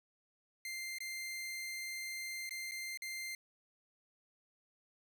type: tone with dropouts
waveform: sawtooth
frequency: 2093 Hz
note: C7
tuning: in tune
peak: -37 dBFS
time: 0.65-3.35 s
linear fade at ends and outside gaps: 2 ms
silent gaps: 0.985-1.004 / 2.493-2.508 / 2.712-2.718 / 2.974-3.02 s
effects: none